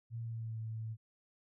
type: tone with pitch glide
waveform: sine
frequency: 115.6 to 111.21 Hz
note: A#2 to A2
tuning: -14 to +19 cents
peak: -38 dBFS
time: 0.1-0.97 s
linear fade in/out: 50 ms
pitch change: -67 cents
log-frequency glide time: 0.2-0.58 s
effects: none